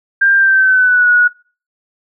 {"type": "tone with pitch glide", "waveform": "sine", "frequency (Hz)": [1591, 1459], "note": ["G6", "F#6"], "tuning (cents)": [25, -25], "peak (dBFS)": -7, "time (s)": [0.21, 1.28], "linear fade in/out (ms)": 10, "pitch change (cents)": -150, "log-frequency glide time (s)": [0.36, 1.09], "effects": ["noise-tail reverb RT60 0.4 s tail -23 dB re dry"]}